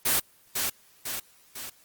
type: noise with echo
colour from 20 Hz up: white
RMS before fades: -23 dBFS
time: 0.05-0.2 s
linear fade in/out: 10 ms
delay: 500 ms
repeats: 3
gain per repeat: -5 dB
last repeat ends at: 1.7 s
effects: white hiss -59 dBFS RMS until 1.84 s + Opus 24 kbps